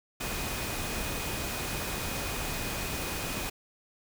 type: tone in noise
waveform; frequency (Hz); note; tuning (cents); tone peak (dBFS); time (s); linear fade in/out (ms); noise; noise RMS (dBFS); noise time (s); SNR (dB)
sine; 2489; D#7; 0; -43; 0.2-3.5; 10; pink; -34; 0.2-3.5; -12
effects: none